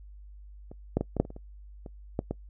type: clicks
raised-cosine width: 2 ms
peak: -30 / -11 / -15 / -19 / -8 / -28 / -30 / -30 / -28 / -14 / -17 dBFS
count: 11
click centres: 0.715 / 0.97 / 1.01 / 1.167 / 1.2 / 1.251 / 1.304 / 1.364 / 1.862 / 2.191 / 2.31 s
effects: noise-tail reverb RT60 0.1 s tail -23 dB re dry + added 50 Hz sine -45 dBFS peak until 2.49 s